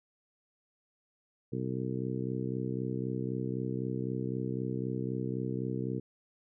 harmonic tone, 63.9 Hz, C2, 40 cents flat, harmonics 2 / 3 / 4 / 5 / 6 / 7, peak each -36 / -38 / -39 / -40 / -41 / -41 dBFS, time 1.52-6 s, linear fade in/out 10 ms, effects none

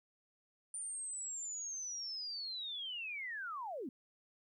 sine linear sweep, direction down, 9180 to 220 Hz, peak -40 dBFS, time 0.74-3.89 s, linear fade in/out 2 ms, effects 13-bit

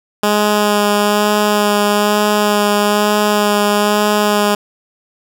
10% pulse tone with vibrato, 207.7 Hz, G#3, in tune, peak -3 dBFS, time 0.23-4.55 s, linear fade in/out 5 ms, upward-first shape sine, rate 1.1 Hz, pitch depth 13 cents each way, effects none

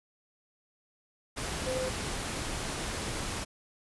sine tone in noise, 515 Hz, C5, 28 cents flat, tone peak -31 dBFS, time 1.66-1.9 s, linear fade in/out 20 ms, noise pink, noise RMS -35 dBFS, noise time 1.36-3.45 s, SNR +1 dB, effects resampled to 24000 Hz

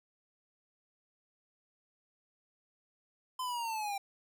square linear sweep, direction down, 1030 to 784 Hz, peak -35 dBFS, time 3.39-3.98 s, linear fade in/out 5 ms, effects none

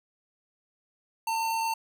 square tone with amplitude modulation, 902 Hz, A5, 43 cents sharp, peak -26 dBFS, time 1.27-1.74 s, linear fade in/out 5 ms, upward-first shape sine, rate 89 Hz, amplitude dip 25%, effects none

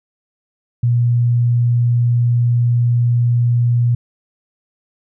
sine tone, 120 Hz, B2, 49 cents flat, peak -11 dBFS, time 0.83-3.95 s, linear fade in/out 5 ms, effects none

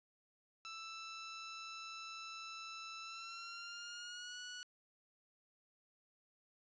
15% pulse tone with pitch glide, 1324 to 1469.1 Hz, E6 to F#6, +7 to -13 cents, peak -40 dBFS, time 0.65-4.63 s, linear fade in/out 0 ms, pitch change +180 cents, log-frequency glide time 3.01-4.39 s, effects resampled to 16000 Hz + 12-bit

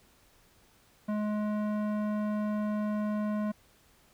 square tone with low-pass filter, 210.7 Hz, G#3, 25 cents sharp, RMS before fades -31 dBFS, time 1.08-3.52 s, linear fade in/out 10 ms, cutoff 1200 Hz, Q 0.87, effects pink hiss -63 dBFS RMS until 4.13 s

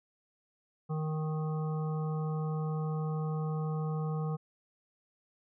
harmonic tone, 155.6 Hz, D#3, in tune, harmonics 1 / 3 / 5 / 7 / 8, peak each -31 / -41 / -45 / -48 / -49 dBFS, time 0.89-4.37 s, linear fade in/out 20 ms, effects none

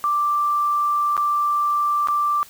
sine tone with dropouts, 1176 Hz, D6, 2 cents sharp, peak -17 dBFS, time 0.04-2.43 s, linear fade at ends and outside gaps 0 ms, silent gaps 1.167-1.177 / 2.073-2.085 s, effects white hiss -46 dBFS RMS until 2.49 s

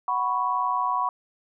sine chord, F# suspended fourth, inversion none, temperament equal, 740 / 987.8 / 1108.7 Hz, F#5 / B5 / C#6, 0 / 0 / 0 cents, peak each -30 / -25 / -26 dBFS, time 0.08-1.09 s, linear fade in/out 2 ms, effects none

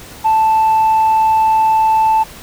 sine tone, 880 Hz, A5, in tune, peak -7 dBFS, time 0.24-2.24 s, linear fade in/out 20 ms, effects tanh soft clip ceiling -7 dBFS + pink hiss -35 dBFS RMS until 2.42 s

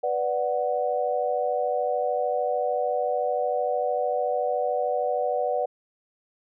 sine chord, B minor, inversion none, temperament equal, 493.9 / 587.3 / 740 Hz, B4 / D5 / F#5, 0 / 0 / 0 cents, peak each -27 dBFS, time 0.03-5.66 s, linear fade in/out 10 ms, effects none

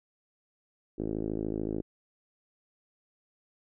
5% pulse tone with low-pass filter, 53.6 Hz, A1, 45 cents flat, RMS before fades -33 dBFS, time 0.98-1.82 s, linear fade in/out 10 ms, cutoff 350 Hz, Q 2.5, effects none

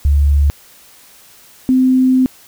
sine tone pair in turn, 71.6 / 258 Hz, D2 / C4, -43 / -24 cents, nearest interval octave + minor seventh, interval 2219 cents, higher second, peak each -8 dBFS, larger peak neither, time 0.05-0.5 / 1.69-2.26 s, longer second, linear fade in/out 0 ms, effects white hiss -44 dBFS RMS until 2.47 s

